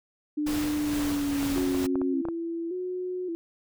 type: tone with pitch glide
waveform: sine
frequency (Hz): 298.8 to 270.9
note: D4 to C#4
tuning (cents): +30 to -40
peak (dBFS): -25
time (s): 0.37-2.22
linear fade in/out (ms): 10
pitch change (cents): -170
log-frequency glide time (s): 0.76-1.85
type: noise with tremolo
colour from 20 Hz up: pink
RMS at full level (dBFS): -34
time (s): 0.46-1.87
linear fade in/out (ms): 10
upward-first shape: sine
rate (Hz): 2.2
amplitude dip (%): 35
type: clicks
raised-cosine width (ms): 1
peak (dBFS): -21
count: 8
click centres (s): 1.429 / 1.58 / 1.747 / 1.843 / 1.956 / 2.016 / 2.253 / 2.286
type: tone with vibrato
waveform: sine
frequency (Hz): 349.2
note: F4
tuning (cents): 0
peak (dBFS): -29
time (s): 1.56-3.35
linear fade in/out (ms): 0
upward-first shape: square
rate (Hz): 0.87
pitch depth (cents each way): 75
effects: none